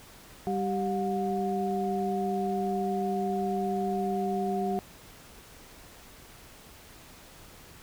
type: tone cluster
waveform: sine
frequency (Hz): 195.7 / 388.9 / 720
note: G3 / G4 / F#5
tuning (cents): -3 / -14 / -47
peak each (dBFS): -31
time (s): 0.47-4.79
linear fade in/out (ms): 0
effects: pink hiss -51 dBFS RMS until 7.82 s